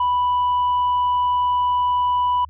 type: tone with hard clipping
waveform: sine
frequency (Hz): 987.8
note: B5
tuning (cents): 0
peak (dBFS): -17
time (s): 0-2.45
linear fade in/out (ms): 5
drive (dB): 2
effects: added 77 Hz sine -40 dBFS peak until 2.49 s + resampled to 8000 Hz

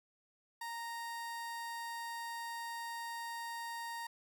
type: tone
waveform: 30% pulse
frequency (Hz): 930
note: A#5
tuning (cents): -4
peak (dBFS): -38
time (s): 0.61-4.07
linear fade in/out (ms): 5
effects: none

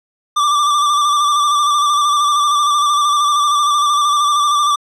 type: tone with vibrato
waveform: square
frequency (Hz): 1174.7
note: D6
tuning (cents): 0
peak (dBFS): -12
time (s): 0.36-4.76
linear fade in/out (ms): 10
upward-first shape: square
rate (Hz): 13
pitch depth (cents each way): 31
effects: low-pass 8000 Hz 12 dB/octave

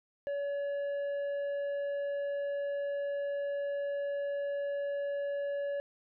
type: tone with tanh clipping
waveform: triangle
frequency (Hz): 567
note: C#5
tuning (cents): +39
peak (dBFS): -33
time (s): 0.27-5.8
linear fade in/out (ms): 0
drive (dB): 10
effects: none

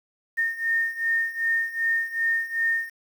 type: beating tone pair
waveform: sine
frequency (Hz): 1827 / 1829.6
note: A#6 / A#6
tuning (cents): -35 / -33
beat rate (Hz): 2.6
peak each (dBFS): -27 / -24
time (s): 0.37-2.9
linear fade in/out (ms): 20
effects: 8-bit

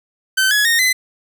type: tone with pitch steps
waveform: sawtooth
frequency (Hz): 1537 / 1685.8 / 1849 / 2028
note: G6 / G#6 / A#6 / B6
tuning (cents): -35 / +25 / -15 / +45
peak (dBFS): -9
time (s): 0.37-0.93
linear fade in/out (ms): 10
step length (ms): 140
effects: none

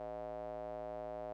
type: tone with band-pass filter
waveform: square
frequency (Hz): 56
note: A1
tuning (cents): +31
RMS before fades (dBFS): -44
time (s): 0-1.33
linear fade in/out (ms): 0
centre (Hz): 640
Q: 5.9
effects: none

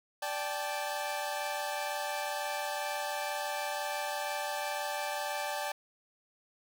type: chord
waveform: sawtooth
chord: D suspended fourth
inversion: none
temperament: equal with one note detuned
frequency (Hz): 587.3 / 784 / 869.9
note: D5 / G5 / A5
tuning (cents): 0 / 0 / -20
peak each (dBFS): -34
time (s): 0.22-5.72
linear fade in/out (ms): 5
effects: none

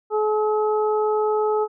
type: harmonic tone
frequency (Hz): 427.2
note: G#4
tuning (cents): +49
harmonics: 1 / 2 / 3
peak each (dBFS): -19 / -25 / -29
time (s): 0.1-1.68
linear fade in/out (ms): 50
effects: none

